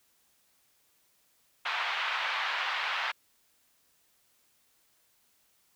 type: band-pass noise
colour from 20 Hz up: pink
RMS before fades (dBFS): -32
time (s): 1.65-3.12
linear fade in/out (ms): 10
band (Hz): 910 to 3400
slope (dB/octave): 24
effects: white hiss -69 dBFS RMS until 5.75 s